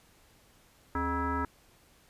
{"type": "tone with frequency modulation", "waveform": "sine", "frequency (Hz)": 615, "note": "D#5", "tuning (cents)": -20, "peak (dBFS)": -28, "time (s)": [0.95, 1.45], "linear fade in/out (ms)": 2, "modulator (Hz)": 346, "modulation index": 2.6, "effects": ["pink hiss -62 dBFS RMS until 2.09 s", "resampled to 32000 Hz"]}